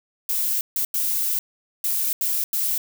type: noise bursts at uneven times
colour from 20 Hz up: violet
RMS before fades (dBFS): -23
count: 6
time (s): 0.29-0.61 / 0.76-0.85 / 0.94-1.39 / 1.84-2.13 / 2.21-2.44 / 2.53-2.78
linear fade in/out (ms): 2
effects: none